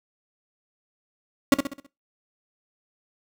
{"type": "tone with echo", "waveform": "35% pulse", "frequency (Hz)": 278.8, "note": "C#4", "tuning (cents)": 10, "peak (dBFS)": -10, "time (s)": [1.52, 1.54], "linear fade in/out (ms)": 2, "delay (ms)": 65, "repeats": 5, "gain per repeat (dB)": -7, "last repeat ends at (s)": 1.865, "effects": ["noise-tail reverb RT60 0.2 s tail -18 dB re dry"]}